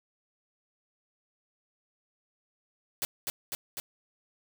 white noise with echo, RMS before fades -31 dBFS, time 3.02-3.05 s, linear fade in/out 0 ms, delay 250 ms, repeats 3, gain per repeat -2 dB, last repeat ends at 3.8 s, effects none

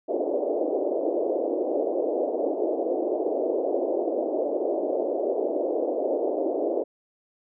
white band-pass noise, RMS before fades -26 dBFS, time 0.08-6.84 s, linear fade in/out 20 ms, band 300 to 640 Hz, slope 48 dB/octave, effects none

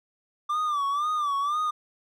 triangle tone with vibrato, 1174.7 Hz, D6, in tune, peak -22 dBFS, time 0.49-1.71 s, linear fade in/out 10 ms, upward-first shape sine, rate 2 Hz, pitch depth 97 cents each way, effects none

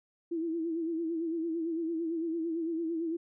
sine tone with vibrato, 329.6 Hz, E4, in tune, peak -30 dBFS, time 0.31-3.17 s, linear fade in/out 10 ms, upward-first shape sine, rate 8.9 Hz, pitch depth 64 cents each way, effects none

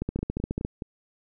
two click trains, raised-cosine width 3 ms, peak -15 / -19 dBFS, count 10 / 4, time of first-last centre 0.02-0.649 / 0.19-0.822 s, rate 14.3 / 4.75 Hz, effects none

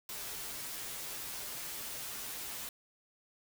white noise with comb filter, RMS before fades -42 dBFS, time 0.09-2.69 s, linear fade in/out 2 ms, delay 11 ms, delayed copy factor -0.7, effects none

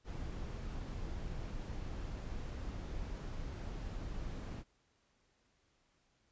brown noise, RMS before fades -42 dBFS, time 0.04-4.64 s, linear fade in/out 50 ms, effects pink hiss -75 dBFS RMS until 6.31 s + resampled to 16000 Hz

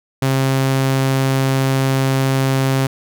sawtooth tone, 133.9 Hz, C3, 40 cents sharp, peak -10 dBFS, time 0.22-2.87 s, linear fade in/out 5 ms, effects none

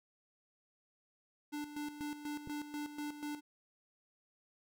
square tone with tremolo, 295.3 Hz, D4, 10 cents sharp, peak -39 dBFS, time 1.52-3.41 s, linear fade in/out 20 ms, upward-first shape square, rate 4.1 Hz, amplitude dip 65%
clicks, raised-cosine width 3 ms, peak -41 / -33 dBFS, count 2, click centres 2.008 / 2.474 s
effects none

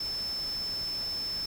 sine tone in noise, 5274 Hz, E8, in tune, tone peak -31 dBFS, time 0-1.46 s, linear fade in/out 5 ms, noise pink, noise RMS -45 dBFS, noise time 0-1.46 s, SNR +11 dB, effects none

